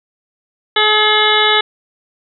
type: harmonic tone with a mistuned harmonic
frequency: 425.9 Hz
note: G#4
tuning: 44 cents sharp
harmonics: 1 / 2 / 3 / 4 / 5 / 7 / 8 / 9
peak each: -18 / -18 / -18 / -18 / -18 / -18 / -18 / -18 dBFS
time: 0.76-1.61 s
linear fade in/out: 5 ms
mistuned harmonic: 8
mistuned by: +25 cents
effects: none